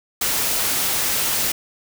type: noise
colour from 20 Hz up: white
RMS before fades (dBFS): -21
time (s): 0.21-1.52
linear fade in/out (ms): 5
effects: none